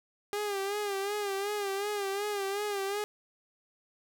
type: tone with vibrato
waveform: sawtooth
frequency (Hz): 403.5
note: G#4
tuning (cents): -50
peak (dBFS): -27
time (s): 0.33-3.04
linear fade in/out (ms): 0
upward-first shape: sine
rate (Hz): 2.7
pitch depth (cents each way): 66
effects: none